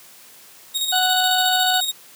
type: tone with tremolo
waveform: sawtooth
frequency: 3754 Hz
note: A#7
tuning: 11 cents sharp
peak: -16 dBFS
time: 0.74-1.92 s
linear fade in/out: 20 ms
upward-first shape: square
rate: 14 Hz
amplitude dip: 45%
type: harmonic tone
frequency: 740 Hz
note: F#5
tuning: in tune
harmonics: 1 / 2 / 4 / 5 / 6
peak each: -20 / -23 / -26 / -27 / -28 dBFS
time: 0.92-1.81 s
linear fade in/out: 10 ms
effects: white hiss -46 dBFS RMS until 2.15 s + high-pass 150 Hz 12 dB/octave